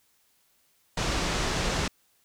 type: low-pass noise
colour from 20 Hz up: pink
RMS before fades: -28 dBFS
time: 0.97-1.88 s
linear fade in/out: 5 ms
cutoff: 7200 Hz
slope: 24 dB/octave
effects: white hiss -67 dBFS RMS until 2.24 s